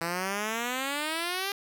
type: exponential sweep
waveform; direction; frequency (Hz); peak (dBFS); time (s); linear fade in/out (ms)
5% pulse; up; 164.81 to 404.1; -18; 0.01-1.52; 2
effects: none